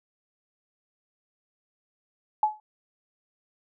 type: tone with exponential decay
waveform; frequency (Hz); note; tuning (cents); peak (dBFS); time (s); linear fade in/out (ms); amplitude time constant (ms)
sine; 854; G#5; +48; -15; 2.43-2.6; 2; 36
effects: none